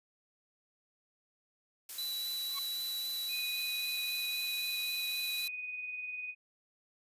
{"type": "noise", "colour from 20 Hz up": "blue", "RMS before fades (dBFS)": -42, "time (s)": [1.89, 5.48], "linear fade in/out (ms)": 2}
{"type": "tone with vibrato", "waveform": "square", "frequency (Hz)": 3957, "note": "B7", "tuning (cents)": 3, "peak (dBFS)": -36, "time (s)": [1.98, 5.48], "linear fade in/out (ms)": 5, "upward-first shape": "sine", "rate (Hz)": 3.8, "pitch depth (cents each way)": 11}
{"type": "tone with exponential growth", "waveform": "sawtooth", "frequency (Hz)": 1108.7, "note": "C#6", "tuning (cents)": 0, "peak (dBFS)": -34, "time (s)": [2.5, 2.59], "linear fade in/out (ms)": 5, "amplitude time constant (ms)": 18}
{"type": "tone with tremolo", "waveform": "sine", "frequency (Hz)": 2489, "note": "D#7", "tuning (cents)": 0, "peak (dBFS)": -36, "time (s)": [3.28, 6.35], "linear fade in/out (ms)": 50, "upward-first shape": "sine", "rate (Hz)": 20, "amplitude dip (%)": 40}
{"effects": ["resampled to 32000 Hz"]}